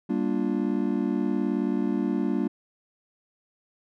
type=chord; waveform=triangle; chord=G minor seventh; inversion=none; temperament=just; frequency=196 / 235.2 / 294 / 352.8 Hz; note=G3 / Bb3 / D4 / F4; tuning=0 / +16 / +2 / +18 cents; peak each=-27 / -26 / -26 / -30 dBFS; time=0.09-2.48 s; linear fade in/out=10 ms; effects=none